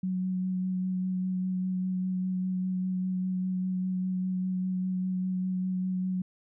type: tone with vibrato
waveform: sine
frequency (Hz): 185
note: F#3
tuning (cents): 0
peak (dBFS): -27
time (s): 0.03-6.22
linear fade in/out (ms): 5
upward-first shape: sine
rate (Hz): 5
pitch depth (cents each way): 13
effects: none